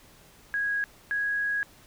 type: tone pair in turn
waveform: sine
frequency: 1651 / 1656.8 Hz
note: G#6 / G#6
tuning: -11 / -5 cents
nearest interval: unison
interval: 6 cents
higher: second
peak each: -25 dBFS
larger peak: neither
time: 0.54-0.84 / 1.11-1.63 s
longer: second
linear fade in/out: 0 ms
effects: pink hiss -55 dBFS RMS until 1.86 s